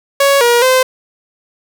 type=tone with pitch steps; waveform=sawtooth; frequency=557 / 477 / 516 Hz; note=C#5 / A#4 / C5; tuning=+8 / +40 / -24 cents; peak=-4 dBFS; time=0.2-0.83 s; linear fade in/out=5 ms; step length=210 ms; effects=none